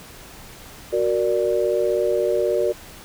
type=chord; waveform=sine; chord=Gb augmented; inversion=none; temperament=equal; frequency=370 / 466.2 / 587.3 Hz; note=Gb4 / Bb4 / D5; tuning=0 / 0 / 0 cents; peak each=-22 dBFS; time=0.92-2.73 s; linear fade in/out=20 ms; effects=pink hiss -42 dBFS RMS until 3.04 s